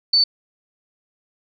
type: tone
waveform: sine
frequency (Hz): 4515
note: C#8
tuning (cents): +31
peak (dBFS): -12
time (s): 0.13-0.24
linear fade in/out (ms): 5
effects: none